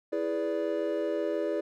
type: chord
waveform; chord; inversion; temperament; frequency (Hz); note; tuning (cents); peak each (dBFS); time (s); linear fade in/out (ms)
triangle; E dominant seventh; none; equal with one note detuned; 329.6 / 415.3 / 493.9 / 581.3; E4 / G#4 / B4 / D5; 0 / 0 / 0 / -18; -31 / -31 / -34 / -30; 0.12-1.61; 10
effects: none